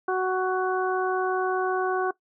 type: harmonic tone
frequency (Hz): 372.1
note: F#4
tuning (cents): +10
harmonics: 1 / 2 / 3 / 4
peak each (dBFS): -25 / -28 / -30 / -31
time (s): 0.08-2.11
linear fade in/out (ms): 5
effects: noise-tail reverb RT60 0.1 s tail -19 dB re dry